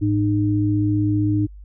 sine tone pair together, 106.75 / 304.9 Hz, G#2 / D#4, +48 / -35 cents, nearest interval octave + tritone, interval 1817 cents, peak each -19 dBFS, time 0.01-1.47 s, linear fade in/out 20 ms, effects added 50 Hz sine -37 dBFS peak until 1.64 s

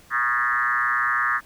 sine tone with frequency modulation, 1480 Hz, F#6, in tune, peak -19 dBFS, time 0.1-1.41 s, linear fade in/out 50 ms, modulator 126 Hz, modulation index 3, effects pink hiss -52 dBFS RMS until 1.45 s

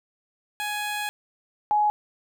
15% pulse / sine tone pair in turn, 835 / 839.1 Hz, G#5 / G#5, +9 / +18 cents, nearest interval unison, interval 9 cents, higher second, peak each -21 / -18 dBFS, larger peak second, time 0.6-1.09 / 1.71-1.9 s, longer first, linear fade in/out 0 ms, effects none

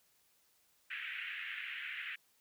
pink band-pass noise, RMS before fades -43 dBFS, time 0.9-2.16 s, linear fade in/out 10 ms, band 1600 to 2900 Hz, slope 48 dB/octave, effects white hiss -72 dBFS RMS until 2.4 s

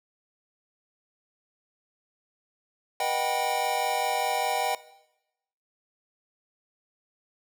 square tone cluster, 484.5 / 619 / 740 / 785 / 976 Hz, B4 / D#5 / F#5 / G5 / B5, -33 / -9 / 0 / +2 / -21 cents, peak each -37 / -33 / -32 / -29 / -36 dBFS, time 3-4.75 s, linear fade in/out 2 ms, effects noise-tail reverb RT60 0.9 s tail -18 dB re dry

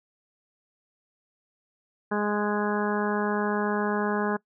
harmonic tone with a mistuned harmonic, 207.7 Hz, G#3, in tune, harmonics 1 / 2 / 3 / 4 / 5 / 6 / 7 / 8, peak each -28 / -29 / -35 / -33 / -34 / -38 / -36 / -35 dBFS, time 2.11-4.37 s, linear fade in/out 10 ms, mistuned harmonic 7, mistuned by +17 cents, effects noise-tail reverb RT60 0.1 s tail -22 dB re dry

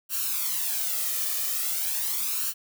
blue noise with flanger, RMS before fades -28 dBFS, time 0.09-2.54 s, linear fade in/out 50 ms, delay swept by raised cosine 0.7 to 1.68 ms, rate 0.41 Hz, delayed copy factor +0.75, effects none

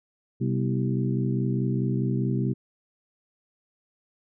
harmonic tone with a mistuned harmonic, 64.8 Hz, C2, 16 cents flat, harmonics 2 / 3 / 4 / 5 / 6, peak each -25 / -29 / -31 / -33 / -35 dBFS, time 0.4-2.54 s, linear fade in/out 20 ms, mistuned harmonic 4, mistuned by -97 cents, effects none

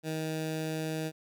15% pulse tone with notch filter, 157.9 Hz, D#3, 26 cents sharp, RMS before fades -34 dBFS, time 0.03-1.12 s, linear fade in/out 50 ms, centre 1200 Hz, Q 1.8, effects none

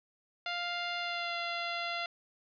10% pulse tone with pitch glide, 699 to 688.6 Hz, F5 to F5, +1 to -25 cents, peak -25 dBFS, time 0.46-2.06 s, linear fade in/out 2 ms, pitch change -26 cents, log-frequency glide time 0.99-1.36 s, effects resampled to 11025 Hz + 11-bit

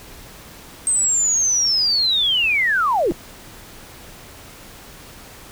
sine linear sweep, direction down, 8370 to 295.7 Hz, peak -15 dBFS, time 0.87-3.11 s, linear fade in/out 0 ms
clicks, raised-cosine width 2 ms, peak -15 dBFS, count 2, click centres 3.114 / 3.12 s
effects pink hiss -41 dBFS RMS until 5.51 s

